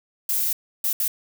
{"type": "noise bursts at uneven times", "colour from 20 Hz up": "violet", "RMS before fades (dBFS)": -23, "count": 3, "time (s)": [[0.29, 0.53], [0.84, 0.93], [1, 1.08]], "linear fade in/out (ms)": 2, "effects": []}